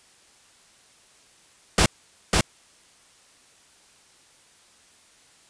pink noise with echo, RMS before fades -17 dBFS, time 1.78-1.86 s, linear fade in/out 2 ms, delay 550 ms, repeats 1, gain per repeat -2 dB, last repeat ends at 2.41 s, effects white hiss -56 dBFS RMS until 5.49 s + resampled to 22050 Hz

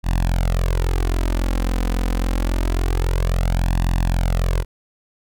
sawtooth tone with flanger, 43.65 Hz, F1, in tune, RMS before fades -19 dBFS, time 0.03-4.65 s, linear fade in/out 50 ms, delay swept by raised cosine 1.1 to 4 ms, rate 0.26 Hz, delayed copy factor +0.9, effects none

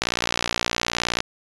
click train, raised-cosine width 0.2 ms, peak -3 dBFS, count 71, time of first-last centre 0.02-1.204 s, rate 59.1 Hz, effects resampled to 22050 Hz

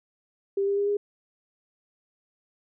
sine tone with pitch steps, 395.4 / 400 / 404.6 / 409.3 Hz, G4 / G4 / G#4 / G#4, +15 / +35 / -45 / -25 cents, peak -22 dBFS, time 0.57-0.97 s, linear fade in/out 5 ms, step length 100 ms, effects none

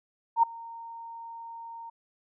sine tone with ADSR envelope, 922 Hz, A#5, 19 cents flat, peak -15 dBFS, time 0.36-1.9 s, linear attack 70 ms, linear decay 6 ms, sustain -24 dB, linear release 9 ms, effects none

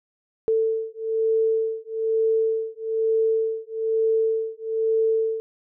sine beating tone pair, 444.7 / 445.8 Hz, A4 / A4, +18 / +23 cents, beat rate 1.1 Hz, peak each -23 / -23 dBFS, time 0.48-5.4 s, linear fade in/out 0 ms, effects none

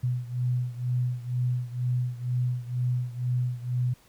sine beating tone pair, 123.47 / 125.57 Hz, B2 / B2, 0 / +29 cents, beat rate 2.1 Hz, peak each -27 / -30 dBFS, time 0.03-3.94 s, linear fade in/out 10 ms, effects pink hiss -59 dBFS RMS until 4.08 s

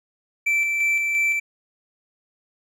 triangle tone with tremolo, 2332 Hz, D7, 13 cents flat, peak -16 dBFS, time 0.46-1.4 s, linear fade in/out 10 ms, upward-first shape square, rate 2.9 Hz, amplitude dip 30%, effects none

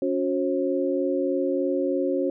sine tone cluster, 280.2 / 363.4 / 538 Hz, C#4 / F#4 / C5, +19 / -31 / +48 cents, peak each -26 dBFS, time 0.02-2.3 s, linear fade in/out 2 ms, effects none

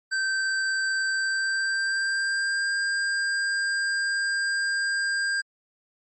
square tone with pitch glide, 1556 to 1599.7 Hz, G6 to G6, -13 to +35 cents, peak -24 dBFS, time 0.11-5.42 s, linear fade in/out 20 ms, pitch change +48 cents, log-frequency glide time 1.09-2.73 s, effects low-pass 12000 Hz 12 dB/octave + MP3 32 kbps

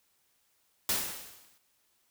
white noise with exponential decay, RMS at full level -27 dBFS, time 0.89-1.58 s, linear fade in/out 2 ms, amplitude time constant 150 ms, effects white hiss -72 dBFS RMS until 2.1 s

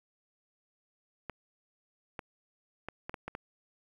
clicks, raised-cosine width 0.5 ms, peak -23 dBFS, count 7, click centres 1.297 / 2.192 / 2.886 / 3.095 / 3.142 / 3.28 / 3.351 s, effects 9-bit

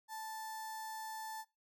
sawtooth tone with notch filter, 880 Hz, A5, in tune, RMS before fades -45 dBFS, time 0.08-1.45 s, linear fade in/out 50 ms, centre 2700 Hz, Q 0.93, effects noise-tail reverb RT60 0.2 s tail -19 dB re dry

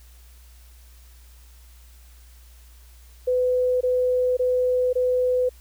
sine tone bursts, 502 Hz, B4, 28 cents sharp, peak -18 dBFS, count 4, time 3.27-5.493 s, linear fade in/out 10 ms, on 540 ms, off 21 ms, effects added 60 Hz sine -46 dBFS peak until 5.6 s + white hiss -56 dBFS RMS until 5.6 s

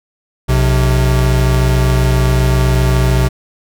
square tone pair together, 60.53 / 128.1 Hz, B1 / C3, -34 / -36 cents, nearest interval octave + minor second, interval 1298 cents, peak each -13 dBFS, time 0.48-3.29 s, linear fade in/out 20 ms, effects none

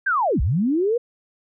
sine linear two-way sweep, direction down then up, 1640 to 49 to 493.7 Hz, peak -17 dBFS, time 0.06-0.98 s, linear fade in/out 10 ms, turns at 0.41 s, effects none

